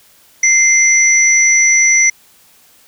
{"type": "tone pair together", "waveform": "sine", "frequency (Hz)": [2089, 5920], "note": ["C7", "F#8"], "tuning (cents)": [-3, 0], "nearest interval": "octave + tritone", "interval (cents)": 1803, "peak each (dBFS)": -10, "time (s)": [0.43, 2.1], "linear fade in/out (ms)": 5, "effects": ["white hiss -48 dBFS RMS until 2.87 s"]}